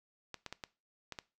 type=clicks; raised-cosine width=0.2 ms; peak=-24 dBFS; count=6; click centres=0.343 / 0.463 / 0.526 / 0.638 / 1.123 / 1.188 s; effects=noise-tail reverb RT60 0.3 s tail -20 dB re dry